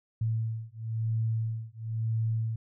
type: beating tone pair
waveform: sine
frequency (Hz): 111.7 / 112.69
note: A2 / A2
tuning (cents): +27 / +42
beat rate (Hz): 0.99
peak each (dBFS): -31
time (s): 0.21-2.56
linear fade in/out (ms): 5
effects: none